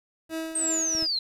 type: tone with tremolo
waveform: 30% pulse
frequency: 322.6 Hz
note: E4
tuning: 37 cents flat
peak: -26 dBFS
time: 0.29-1.07 s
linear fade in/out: 50 ms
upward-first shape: triangle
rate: 2.9 Hz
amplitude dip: 60%
type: linear sweep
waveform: sine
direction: down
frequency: 8460 to 4036 Hz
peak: -24 dBFS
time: 0.55-1.19 s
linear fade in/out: 5 ms
type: clicks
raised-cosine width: 5 ms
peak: -31 dBFS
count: 2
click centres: 0.951 / 1.026 s
effects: resampled to 32000 Hz + 9-bit